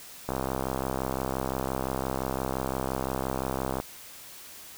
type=click train; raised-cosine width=1 ms; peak=-15 dBFS; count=232; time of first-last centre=0.29-3.801 s; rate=65.8 Hz; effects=white hiss -46 dBFS RMS until 4.77 s